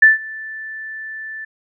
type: tone with ADSR envelope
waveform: sine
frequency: 1760 Hz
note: A6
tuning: in tune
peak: -3 dBFS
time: 0.02-1.45 s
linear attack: 7 ms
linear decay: 150 ms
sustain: -24 dB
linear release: 8 ms
effects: none